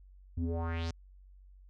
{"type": "tone with low-pass filter sweep", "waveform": "square", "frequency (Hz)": 83, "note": "E2", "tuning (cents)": 12, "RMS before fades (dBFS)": -34, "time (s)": [0.37, 0.91], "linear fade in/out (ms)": 5, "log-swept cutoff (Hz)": [170, 6300], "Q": 3.4, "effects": ["added 47 Hz sine -53 dBFS peak until 1.69 s"]}